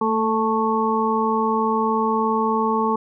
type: harmonic tone with a mistuned harmonic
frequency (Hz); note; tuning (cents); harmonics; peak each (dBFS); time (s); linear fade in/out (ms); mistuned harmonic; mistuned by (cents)
220.4; A3; +3; 1 / 2 / 4 / 5; -23 / -23 / -23 / -23; 0.01-2.96; 5; 1; +24
effects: none